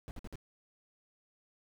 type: noise bursts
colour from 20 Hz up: brown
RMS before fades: -43 dBFS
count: 4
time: 0.08-0.356 s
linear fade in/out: 0 ms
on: 30 ms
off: 52 ms
effects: none